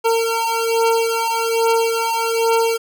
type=beating tone pair; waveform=25% pulse; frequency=455.8 / 457 Hz; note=A#4 / A#4; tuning=-39 / -34 cents; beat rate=1.2 Hz; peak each=-15 dBFS; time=0.04-2.78 s; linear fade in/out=20 ms; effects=none